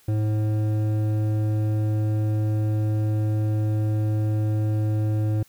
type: tone with hard clipping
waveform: sine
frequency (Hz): 107.2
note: A2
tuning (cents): -45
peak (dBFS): -22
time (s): 0.08-5.43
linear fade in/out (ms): 5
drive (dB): 10
effects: white hiss -57 dBFS RMS until 5.48 s